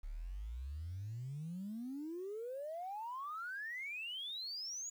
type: exponential sweep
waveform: sine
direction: up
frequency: 34 to 6930 Hz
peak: -40 dBFS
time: 0.03-4.9 s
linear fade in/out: 10 ms
effects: tanh soft clip ceiling -37 dBFS + 11-bit